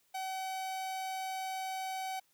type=tone; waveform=45% pulse; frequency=759 Hz; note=F#5; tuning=44 cents sharp; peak=-36 dBFS; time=0.14-2.2 s; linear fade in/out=10 ms; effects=white hiss -72 dBFS RMS until 2.33 s + high-pass 60 Hz 12 dB/octave